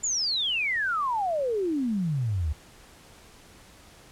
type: exponential sweep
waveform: sine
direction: down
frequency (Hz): 7300 to 70.4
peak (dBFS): -24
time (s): 0.03-2.53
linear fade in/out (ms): 10
effects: pink hiss -52 dBFS RMS until 4.11 s + low-pass 11000 Hz 12 dB/octave